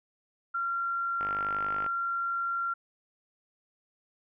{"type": "tone", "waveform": "sine", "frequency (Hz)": 1376, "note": "F6", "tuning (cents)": -26, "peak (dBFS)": -28, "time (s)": [0.54, 2.74], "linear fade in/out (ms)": 10}
{"type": "click train", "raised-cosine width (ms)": 0.5, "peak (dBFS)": -23, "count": 34, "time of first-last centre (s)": [1.21, 1.863], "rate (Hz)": 50.5}
{"effects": []}